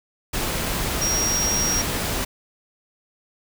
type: tone in noise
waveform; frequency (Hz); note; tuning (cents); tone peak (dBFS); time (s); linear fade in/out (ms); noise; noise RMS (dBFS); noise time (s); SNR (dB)
sine; 5640; F8; +16; -21; 1.01-1.82; 10; pink; -25; 0.33-2.25; +1
effects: none